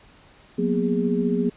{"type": "tone cluster", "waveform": "sine", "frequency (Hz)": [181.7, 232.4, 247, 411], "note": ["F#3", "A#3", "B3", "G#4"], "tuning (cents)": [-31, -5, 0, -18], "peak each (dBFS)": -25, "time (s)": [0.58, 1.5], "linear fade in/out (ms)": 10, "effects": ["pink hiss -52 dBFS RMS until 1.56 s", "resampled to 8000 Hz"]}